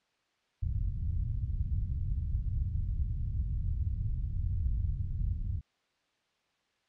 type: low-pass noise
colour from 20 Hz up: white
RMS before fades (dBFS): -32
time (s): 0.62-5.61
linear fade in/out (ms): 20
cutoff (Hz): 100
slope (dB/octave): 24
effects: white hiss -74 dBFS RMS until 6.88 s + low-pass 4000 Hz 12 dB/octave